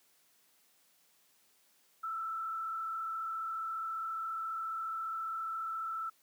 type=tone with frequency modulation; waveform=sine; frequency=1325 Hz; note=E6; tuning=9 cents sharp; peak=-35 dBFS; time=2.03-6.1 s; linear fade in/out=10 ms; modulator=34.6 Hz; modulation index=0.68; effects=white hiss -69 dBFS RMS until 6.22 s + high-pass 150 Hz 12 dB/octave